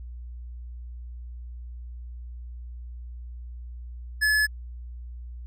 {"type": "tone with hard clipping", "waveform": "sine", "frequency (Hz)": 1715, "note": "A6", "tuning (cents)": -45, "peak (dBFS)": -21, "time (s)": [4.21, 4.47], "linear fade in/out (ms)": 20, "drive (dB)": 14, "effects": ["added 60 Hz sine -36 dBFS peak until 5.46 s"]}